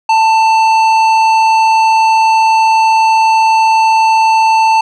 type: tone with tanh clipping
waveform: sine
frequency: 888 Hz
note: A5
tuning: 16 cents sharp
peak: -8 dBFS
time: 0.09-4.81 s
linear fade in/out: 5 ms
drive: 12 dB
effects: none